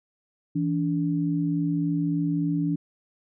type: tone pair together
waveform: sine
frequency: 164.81 / 288.3 Hz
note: E3 / D4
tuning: 0 / -32 cents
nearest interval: minor seventh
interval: 968 cents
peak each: -25 dBFS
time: 0.55-2.76 s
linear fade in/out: 10 ms
effects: none